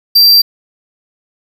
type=tone; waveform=square; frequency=4704 Hz; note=D8; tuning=2 cents sharp; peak=-4 dBFS; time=0.15-0.42 s; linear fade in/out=10 ms; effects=7-bit